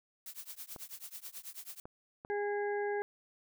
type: noise with tremolo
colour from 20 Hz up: blue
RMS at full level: -43 dBFS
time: 0.26-1.8 s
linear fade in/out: 2 ms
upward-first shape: triangle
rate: 9.2 Hz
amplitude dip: 100%
type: clicks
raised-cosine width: 1 ms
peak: -32 dBFS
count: 3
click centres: 0.762 / 1.855 / 2.249 s
type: harmonic tone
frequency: 410 Hz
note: G#4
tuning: 22 cents flat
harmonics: 1 / 2 / 4 / 5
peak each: -33 / -39 / -42 / -49 dBFS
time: 2.3-3.02 s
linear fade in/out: 0 ms
effects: none